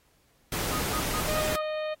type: noise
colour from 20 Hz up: pink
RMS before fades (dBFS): -31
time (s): 0.52-1.56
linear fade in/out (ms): 2
type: tone bursts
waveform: sine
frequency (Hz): 1244.5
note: D#6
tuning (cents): 0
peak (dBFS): -31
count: 5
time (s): 0.72-1.62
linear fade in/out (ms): 10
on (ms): 76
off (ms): 130
type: harmonic tone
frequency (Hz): 616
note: D#5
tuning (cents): -17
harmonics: 1 / 2 / 3 / 4 / 5 / 6 / 7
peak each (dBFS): -29 / -41 / -43 / -43 / -47 / -48 / -51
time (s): 1.27-1.95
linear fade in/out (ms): 20
effects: pink hiss -66 dBFS RMS until 2 s + AAC 48 kbps